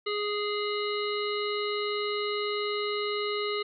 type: harmonic tone with a mistuned harmonic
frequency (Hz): 415.3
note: G#4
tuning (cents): 0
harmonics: 1 / 3 / 5 / 7 / 9 / 10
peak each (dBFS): -30 / -35 / -37 / -38 / -40 / -40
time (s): 0.06-3.63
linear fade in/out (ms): 10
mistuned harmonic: 9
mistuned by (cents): +22
effects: none